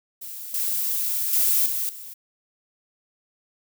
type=noise with level steps; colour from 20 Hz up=violet; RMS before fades=-36 / -25 / -20 / -26 / -39 dBFS; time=0.21-2.14 s; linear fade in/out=10 ms; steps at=0.54 / 1.33 / 1.66 / 1.89 s; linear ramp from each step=2 ms; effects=none